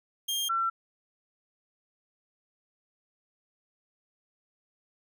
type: tone pair in turn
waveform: sawtooth / sine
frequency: 3209 / 1349.2 Hz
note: G7 / E6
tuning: +40 / +40 cents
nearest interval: octave + minor third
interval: 1500 cents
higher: first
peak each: -25 dBFS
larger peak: neither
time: 0.28-0.49 / 0.49-0.7 s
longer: neither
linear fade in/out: 10 ms
effects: none